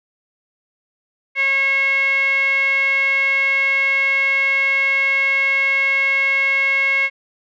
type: tone with low-pass filter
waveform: 5% pulse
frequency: 545 Hz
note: C#5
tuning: 29 cents flat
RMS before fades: -17 dBFS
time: 1.35-7.1 s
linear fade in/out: 50 ms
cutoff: 2200 Hz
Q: 9.3
effects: none